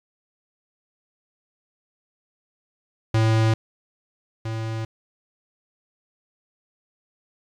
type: tone pair in turn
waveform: square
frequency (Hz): 111.3 / 111.82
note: A2 / A2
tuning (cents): +20 / +28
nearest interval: unison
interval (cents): 8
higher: second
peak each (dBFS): -17 / -27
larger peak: first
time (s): 3.14-3.54 / 4.45-4.85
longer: neither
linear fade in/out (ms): 5
effects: low-pass 6000 Hz 12 dB/octave + 9-bit